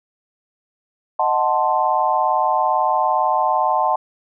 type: chord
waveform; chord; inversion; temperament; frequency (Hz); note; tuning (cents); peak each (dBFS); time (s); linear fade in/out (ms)
sine; D# diminished seventh; none; equal; 622.3 / 740 / 880 / 1046.5; D#5 / F#5 / A5 / C6; 0 / 0 / 0 / 0; -23 / -20 / -19 / -21; 1.19-3.96; 5
effects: none